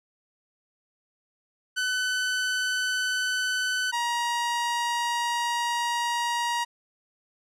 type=tone pair in turn; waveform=sawtooth; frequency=1506 / 948.7 Hz; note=F#6 / A#5; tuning=+30 / +30 cents; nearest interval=minor sixth; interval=800 cents; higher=first; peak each=-21 dBFS; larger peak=neither; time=1.76-3.92 / 3.92-6.65 s; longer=second; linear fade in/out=20 ms; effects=low-pass 9000 Hz 12 dB/octave